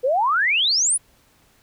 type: exponential sweep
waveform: sine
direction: up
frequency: 477.7 to 10400 Hz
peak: -16 dBFS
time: 0.03-0.98 s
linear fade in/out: 20 ms
effects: pink hiss -58 dBFS RMS until 1.62 s